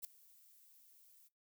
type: noise with ADSR envelope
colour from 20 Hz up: violet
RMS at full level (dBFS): -41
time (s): 0.02-1.29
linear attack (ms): 27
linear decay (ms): 3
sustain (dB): -24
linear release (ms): 22
effects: noise-tail reverb RT60 0.2 s tail -20 dB re dry